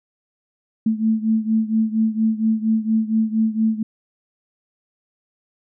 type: beating tone pair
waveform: sine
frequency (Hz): 219.4 / 223.7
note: A3 / A3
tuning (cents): -5 / +29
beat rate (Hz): 4.3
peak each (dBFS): -18 / -21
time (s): 0.86-3.83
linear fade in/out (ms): 5
effects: none